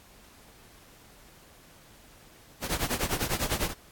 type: noise with tremolo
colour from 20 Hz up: pink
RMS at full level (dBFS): -26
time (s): 2.61-3.74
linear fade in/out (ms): 50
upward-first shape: triangle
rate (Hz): 10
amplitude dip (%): 90
effects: pink hiss -55 dBFS RMS until 3.91 s + AAC 64 kbps